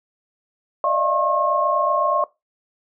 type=tone cluster; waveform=sine; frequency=589 / 617 / 682 / 1080 Hz; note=D5 / D#5 / F5 / C#6; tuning=+5 / -15 / -41 / -45 cents; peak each=-24 / -25 / -25 / -19 dBFS; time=0.84-2.24 s; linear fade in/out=2 ms; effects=noise-tail reverb RT60 0.2 s tail -19 dB re dry